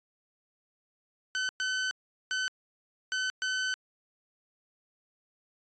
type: tone bursts at uneven times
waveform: sawtooth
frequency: 1518 Hz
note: F#6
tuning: 44 cents sharp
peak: -25 dBFS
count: 5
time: 1.35-1.49 / 1.6-1.91 / 2.31-2.48 / 3.12-3.3 / 3.42-3.74 s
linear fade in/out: 0 ms
effects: resampled to 16000 Hz